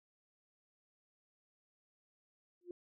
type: tone with exponential growth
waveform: sine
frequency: 353.2 Hz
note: F4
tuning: 20 cents sharp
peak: -39 dBFS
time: 2.61-2.71 s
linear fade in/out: 2 ms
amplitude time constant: 20 ms
effects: none